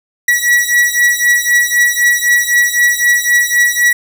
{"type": "beating tone pair", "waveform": "45% pulse", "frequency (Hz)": [1931, 1934.9], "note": ["B6", "B6"], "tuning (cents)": [-39, -36], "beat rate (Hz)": 3.9, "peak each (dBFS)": -12, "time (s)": [0.28, 3.93], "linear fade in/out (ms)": 5, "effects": ["8-bit"]}